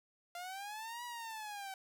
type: linear two-way sweep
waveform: sawtooth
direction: up then down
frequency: 690 to 975 to 761 Hz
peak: -39 dBFS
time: 0.35-1.74 s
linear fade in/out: 2 ms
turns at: 1.04 s
effects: none